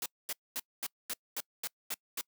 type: noise bursts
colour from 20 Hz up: white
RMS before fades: -36 dBFS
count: 9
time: 0.02-2.211 s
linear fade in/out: 2 ms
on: 39 ms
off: 230 ms
effects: noise-tail reverb RT60 0.1 s tail -26 dB re dry + high-pass 200 Hz 12 dB/octave